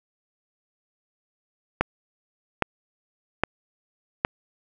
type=click train; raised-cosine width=0.5 ms; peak=-4 dBFS; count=4; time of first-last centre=1.81-4.249 s; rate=1.23 Hz; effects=none